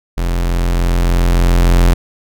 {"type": "tone with level ramp", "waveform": "45% pulse", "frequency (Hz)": 43.39, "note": "F1", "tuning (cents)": -10, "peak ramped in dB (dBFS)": [-14, -6], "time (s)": [0.17, 1.94], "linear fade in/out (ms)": 10, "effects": []}